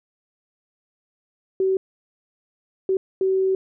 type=tone bursts at uneven times; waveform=sine; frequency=380.6 Hz; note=F#4; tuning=49 cents sharp; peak=-17 dBFS; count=3; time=1.6-1.77 / 2.89-2.97 / 3.21-3.55 s; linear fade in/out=2 ms; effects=none